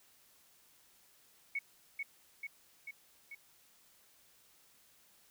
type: tone with echo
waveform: sine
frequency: 2217 Hz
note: C#7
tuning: in tune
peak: -33 dBFS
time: 1.55-1.59 s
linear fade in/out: 5 ms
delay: 440 ms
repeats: 4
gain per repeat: -3 dB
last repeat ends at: 3.35 s
effects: white hiss -66 dBFS RMS until 5.3 s